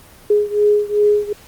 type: beating tone pair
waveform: sine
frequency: 415.3 / 417.9 Hz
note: G#4 / G#4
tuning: 0 / +11 cents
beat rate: 2.6 Hz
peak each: -14 / -16 dBFS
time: 0.3-1.33 s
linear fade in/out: 5 ms
effects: pink hiss -44 dBFS RMS until 1.47 s + Opus 24 kbps